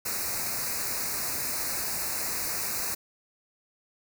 white band-stop noise, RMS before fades -31 dBFS, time 0.05-2.95 s, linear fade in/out 10 ms, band 2600 to 4000 Hz, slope 96 dB/octave, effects none

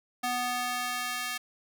square tone with high-pass filter sweep, 246.9 Hz, B3, in tune, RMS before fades -32 dBFS, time 0.23-1.38 s, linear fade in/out 10 ms, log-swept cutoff 630 to 1700 Hz, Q 0.95, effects none

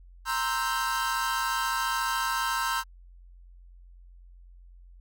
45% pulse chord, C dominant seventh, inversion third, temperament equal, 932.3 / 1046.5 / 1318.5 / 1568 Hz, Bb5 / C6 / E6 / G6, 0 / 0 / 0 / 0 cents, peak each -32 dBFS, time 0.25-2.84 s, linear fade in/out 50 ms, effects added 44 Hz sine -48 dBFS peak until 5 s

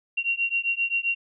sine beating tone pair, 2749 / 2756.6 Hz, F7 / F7, -28 / -23 cents, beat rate 7.6 Hz, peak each -26 dBFS, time 0.17-1.15 s, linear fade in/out 10 ms, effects none

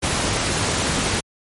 pink noise with amplitude modulation, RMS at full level -19 dBFS, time 0.02-1.21 s, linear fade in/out 20 ms, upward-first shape sine, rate 230 Hz, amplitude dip 30%, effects high-pass 60 Hz 12 dB/octave + MP3 48 kbps

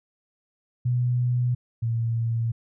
sine tone pair in turn, 123.2 / 115.22 Hz, B2 / A#2, -4 / -20 cents, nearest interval minor second, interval 116 cents, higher first, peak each -20 / -22 dBFS, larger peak first, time 0.85-1.55 / 1.82-2.52 s, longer neither, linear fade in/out 10 ms, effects none

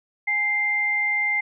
sine tone pair together, 830.6 / 2093 Hz, G#5 / C7, 0 / 0 cents, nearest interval octave + major third, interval 1600 cents, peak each -32 / -20 dBFS, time 0.27-1.41 s, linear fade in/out 10 ms, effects none

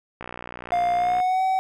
click train, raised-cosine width 0.5 ms, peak -19 dBFS, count 61, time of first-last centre 0.21-1.202 s, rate 60.5 Hz
triangle tone with pitch glide, 703 to 757.8 Hz, F5 to F#5, +11 to +41 cents, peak -17 dBFS, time 0.72-1.59 s, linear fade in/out 0 ms, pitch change +130 cents, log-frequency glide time 0.95-1.43 s
effects none

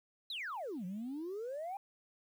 sine exponential two-way sweep, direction down then up, 4186 to 174.1 to 817 Hz, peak -37 dBFS, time 0.3-1.77 s, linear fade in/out 2 ms, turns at 0.85 s, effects tanh soft clip ceiling -36 dBFS + 11-bit

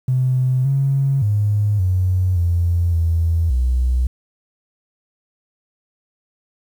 triangle tone with pitch steps, 128.3 / 137 / 103.9 / 92.1 / 86.1 / 82.8 / 62.7 Hz, C3 / C#3 / G#2 / F#2 / F2 / E2 / B1, -34 / -20 / +1 / -7 / -24 / +8 / +27 cents, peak -10 dBFS, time 0.08-4.07 s, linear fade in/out 5 ms, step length 570 ms, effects tanh soft clip ceiling -12 dBFS + 8-bit

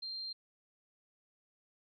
sine tone, 4177 Hz, C8, 4 cents flat, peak -39 dBFS, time 0.02-0.33 s, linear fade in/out 10 ms, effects none

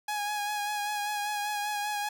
sawtooth tone with vibrato, 830.6 Hz, G#5, in tune, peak -26 dBFS, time 0.08-2.09 s, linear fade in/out 5 ms, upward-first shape sine, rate 5.1 Hz, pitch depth 25 cents each way, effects none

